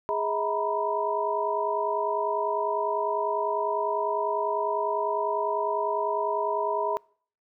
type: tone cluster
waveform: sine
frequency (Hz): 414.9 / 641 / 939 / 989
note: G#4 / E5 / A#5 / B5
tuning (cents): -2 / -49 / +12 / +2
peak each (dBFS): -30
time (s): 0.09-6.97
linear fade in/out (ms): 0
effects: noise-tail reverb RT60 0.5 s tail -25 dB re dry